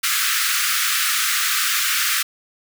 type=high-pass noise; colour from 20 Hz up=pink; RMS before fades=-20 dBFS; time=0.03-2.23 s; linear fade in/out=10 ms; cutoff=1200 Hz; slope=96 dB/octave; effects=none